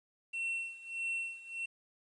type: tone with tremolo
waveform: triangle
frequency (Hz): 2710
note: E7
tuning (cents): +47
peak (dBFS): -31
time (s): 0.33-1.66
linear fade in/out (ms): 10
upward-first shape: sine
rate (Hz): 1.6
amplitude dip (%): 85
effects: resampled to 22050 Hz + 11-bit